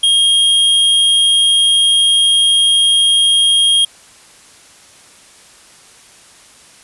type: tone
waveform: square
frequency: 3244 Hz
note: G#7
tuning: 41 cents flat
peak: -9 dBFS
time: 0.03-3.85 s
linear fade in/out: 5 ms
effects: white hiss -43 dBFS RMS until 6.83 s + resampled to 24000 Hz